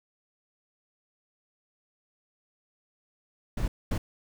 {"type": "noise bursts at uneven times", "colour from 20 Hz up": "brown", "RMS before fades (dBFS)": -28, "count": 2, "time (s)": [[3.57, 3.68], [3.91, 3.98]], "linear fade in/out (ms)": 5, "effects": []}